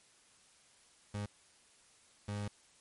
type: tone bursts at uneven times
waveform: 30% pulse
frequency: 102.9 Hz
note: G#2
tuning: 16 cents flat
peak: -34 dBFS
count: 2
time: 1.14-1.26 / 2.28-2.48 s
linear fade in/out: 5 ms
effects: white hiss -65 dBFS RMS until 2.8 s + MP3 48 kbps